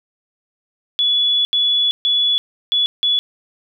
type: tone bursts at uneven times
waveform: sine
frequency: 3415 Hz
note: G#7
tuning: 48 cents sharp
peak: -13 dBFS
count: 5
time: 0.99-1.45 / 1.53-1.91 / 2.05-2.38 / 2.72-2.86 / 3.03-3.19 s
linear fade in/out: 0 ms
effects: none